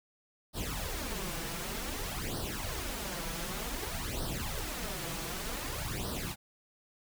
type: noise with flanger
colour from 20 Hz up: pink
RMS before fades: -37 dBFS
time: 0.53-6.36 s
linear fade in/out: 50 ms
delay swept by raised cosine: 0.21 to 6.11 ms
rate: 0.54 Hz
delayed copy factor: +0.75
effects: none